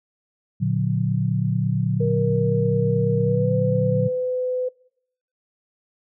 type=chord; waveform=sine; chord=Bb augmented; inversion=none; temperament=just; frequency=116.54 / 145.68 / 182.1 Hz; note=Bb2 / D3 / F#3; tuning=0 / -14 / -27 cents; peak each=-23 dBFS; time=0.6-4.09 s; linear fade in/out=20 ms
type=tone with pitch glide; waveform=sine; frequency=471.2 to 505 Hz; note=A#4 to B4; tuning=+19 to +39 cents; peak=-21 dBFS; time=2-4.69 s; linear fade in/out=10 ms; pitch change=+120 cents; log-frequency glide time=3.21-3.53 s
effects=noise-tail reverb RT60 0.7 s tail -23 dB re dry